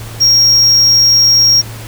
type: tone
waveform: triangle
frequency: 5588 Hz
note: F8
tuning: in tune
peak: -4 dBFS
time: 0.2-1.62 s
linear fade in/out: 20 ms
effects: added 112 Hz sine -26 dBFS peak until 1.87 s + pink hiss -31 dBFS RMS until 1.87 s